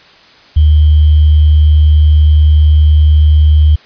sine tone with sample-and-hold, 75.8 Hz, D#2, 45 cents flat, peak -3 dBFS, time 0.56-3.76 s, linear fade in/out 10 ms, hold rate 3150 Hz, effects white hiss -41 dBFS RMS until 3.85 s + resampled to 11025 Hz

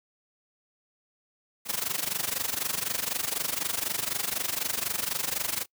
white noise with amplitude modulation, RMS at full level -27 dBFS, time 1.65-5.66 s, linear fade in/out 50 ms, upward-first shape sine, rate 24 Hz, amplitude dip 85%, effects noise-tail reverb RT60 0.1 s tail -25 dB re dry + high-pass 80 Hz 12 dB/octave

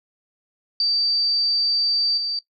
sine tone with level steps, 4643 Hz, D8, 21 cents flat, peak -17 / -22 dBFS, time 0.8-2.39 s, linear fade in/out 2 ms, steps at 2.17 s, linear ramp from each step 10 ms, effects noise-tail reverb RT60 0.1 s tail -17 dB re dry

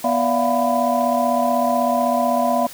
sine tone cluster, 244.2 / 581 / 680 / 716 / 997 Hz, B3 / D5 / F5 / F5 / B5, -19 / -19 / -46 / +43 / +16 cents, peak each -22 / -23 / -20 / -22 / -23 dBFS, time 0.04-2.67 s, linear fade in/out 5 ms, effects tanh soft clip ceiling -5 dBFS + white hiss -38 dBFS RMS until 2.73 s

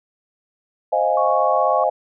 sine chord, F minor seventh, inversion second, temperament equal, 523.3 / 622.3 / 698.5 / 830.6 Hz, C5 / Eb5 / F5 / Ab5, 0 / 0 / 0 / 0 cents, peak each -22 / -20 / -21 / -21 dBFS, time 0.92-1.9 s, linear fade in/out 10 ms
sine tone, 1108.7 Hz, C#6, in tune, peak -21 dBFS, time 1.17-1.84 s, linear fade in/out 5 ms
effects none

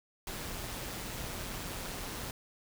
pink noise with amplitude modulation, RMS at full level -38 dBFS, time 0.27-2.31 s, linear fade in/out 2 ms, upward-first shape sine, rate 186 Hz, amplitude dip 45%, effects none

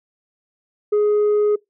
sine tone, 417.8 Hz, G#4, 10 cents sharp, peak -11 dBFS, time 0.92-1.56 s, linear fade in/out 10 ms, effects noise-tail reverb RT60 0.2 s tail -26 dB re dry + tanh soft clip ceiling -13 dBFS

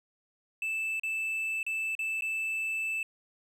triangle tone with dropouts, 2637 Hz, E7, in tune, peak -28 dBFS, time 0.62-3.03 s, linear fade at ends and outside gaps 2 ms, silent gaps 0.997-1.034 / 1.63-1.665 / 1.952-1.991 / 2.209-2.221 s, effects none

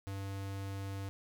square tone, 98 Hz, G2, in tune, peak -39 dBFS, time 0.07-1.09 s, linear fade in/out 0 ms, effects none

